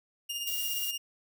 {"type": "tone with tremolo", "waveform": "sawtooth", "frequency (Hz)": 2828, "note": "F7", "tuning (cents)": 21, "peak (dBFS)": -28, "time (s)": [0.29, 0.98], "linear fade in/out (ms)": 10, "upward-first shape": "triangle", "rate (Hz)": 17, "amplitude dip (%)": 50}
{"type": "noise", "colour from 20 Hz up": "violet", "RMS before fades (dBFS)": -35, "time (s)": [0.47, 0.91], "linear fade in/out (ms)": 2}
{"effects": []}